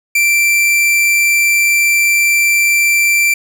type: tone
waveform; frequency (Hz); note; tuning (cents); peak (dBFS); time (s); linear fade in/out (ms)
45% pulse; 2349; D7; 0; -9; 0.15-3.34; 5
effects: 8-bit